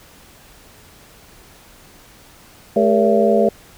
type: tone cluster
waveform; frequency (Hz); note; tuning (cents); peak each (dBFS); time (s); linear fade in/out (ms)
sine; 215.5 / 404.1 / 468.9 / 568 / 672; A3 / G#4 / A#4 / C#5 / E5; -36 / -47 / +10 / +42 / +33; -18; 2.76-3.49; 5
effects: pink hiss -46 dBFS RMS until 3.77 s